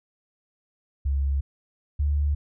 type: tone pair in turn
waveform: sine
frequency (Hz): 69.1 / 72.68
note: C#2 / D2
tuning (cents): -5 / -17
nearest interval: minor second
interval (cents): 88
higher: second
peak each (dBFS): -21 / -20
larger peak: second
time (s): 1.05-1.41 / 1.99-2.35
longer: neither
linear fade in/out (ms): 10
effects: none